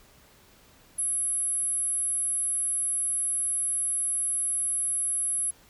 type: tone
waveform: sine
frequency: 10880 Hz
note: F9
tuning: 46 cents flat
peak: -25 dBFS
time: 0.98-5.51 s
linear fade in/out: 10 ms
effects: pink hiss -57 dBFS RMS until 5.69 s